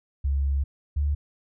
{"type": "tone pair in turn", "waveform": "sine", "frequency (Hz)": [69.3, 72.51], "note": ["C#2", "D2"], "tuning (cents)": [0, -22], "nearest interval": "minor second", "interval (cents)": 78, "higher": "second", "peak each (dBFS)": -21, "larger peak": "neither", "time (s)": [[0.24, 0.64], [0.96, 1.15]], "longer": "first", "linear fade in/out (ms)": 10, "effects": []}